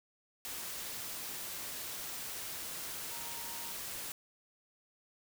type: tone in noise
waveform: sine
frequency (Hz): 932.3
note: A#5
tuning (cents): 0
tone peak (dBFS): -51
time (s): 3.11-3.72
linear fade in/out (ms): 0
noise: white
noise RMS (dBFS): -42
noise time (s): 0.45-4.12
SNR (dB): -12
effects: none